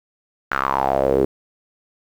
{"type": "tone with band-pass filter sweep", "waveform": "sawtooth", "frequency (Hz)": 67.5, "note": "C#2", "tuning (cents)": -45, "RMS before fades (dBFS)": -19, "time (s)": [0.51, 1.25], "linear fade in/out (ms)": 5, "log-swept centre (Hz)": [1500, 380], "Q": 5, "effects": ["8-bit"]}